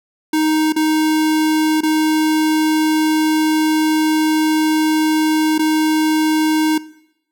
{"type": "tone with dropouts", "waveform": "square", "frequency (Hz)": 311.8, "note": "D#4", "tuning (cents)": 4, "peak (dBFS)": -14, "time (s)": [0.33, 6.78], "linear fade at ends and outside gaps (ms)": 5, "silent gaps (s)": [[0.724, 0.762], [1.808, 1.832], [5.581, 5.592]], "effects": ["noise-tail reverb RT60 0.8 s tail -19 dB re dry"]}